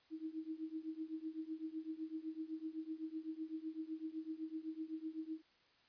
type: tone with tremolo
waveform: sine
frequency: 317.7 Hz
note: D#4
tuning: 36 cents sharp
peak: -38 dBFS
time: 0.1-5.42 s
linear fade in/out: 50 ms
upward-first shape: triangle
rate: 7.9 Hz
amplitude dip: 95%
effects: white hiss -71 dBFS RMS until 5.88 s + resampled to 11025 Hz